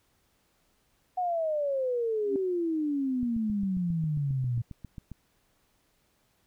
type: exponential sweep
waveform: sine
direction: down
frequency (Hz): 742 to 115.6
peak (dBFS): -26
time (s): 1.17-4.62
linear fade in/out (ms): 10
type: tone with exponential growth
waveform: sine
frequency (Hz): 277.2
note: C#4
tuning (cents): 0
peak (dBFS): -25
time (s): 2.2-2.36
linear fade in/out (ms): 1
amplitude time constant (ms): 34
type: click train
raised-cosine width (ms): 5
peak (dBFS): -28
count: 15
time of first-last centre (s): 3.23-5.117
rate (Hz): 7.42
effects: pink hiss -70 dBFS RMS until 6.46 s